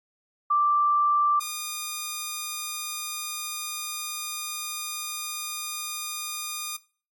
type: tone pair in turn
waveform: sine / 5% pulse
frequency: 1174.7 / 1218.4 Hz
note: D6 / D#6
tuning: 0 / -37 cents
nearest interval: minor second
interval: 63 cents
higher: second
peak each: -19 dBFS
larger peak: neither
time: 0.5-1.4 / 1.4-6.77 s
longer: second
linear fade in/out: 10 ms
effects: noise-tail reverb RT60 0.4 s tail -19 dB re dry + AAC 64 kbps